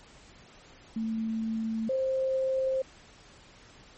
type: tone pair in turn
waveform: sine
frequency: 222.9 / 527.1 Hz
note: A3 / C5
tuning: +23 / +13 cents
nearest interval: octave + minor third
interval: 1490 cents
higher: second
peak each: -28 / -25 dBFS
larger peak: second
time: 0.96-1.89 / 1.89-2.82 s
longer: neither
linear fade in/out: 5 ms
effects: pink hiss -54 dBFS RMS until 3.97 s + MP3 32 kbps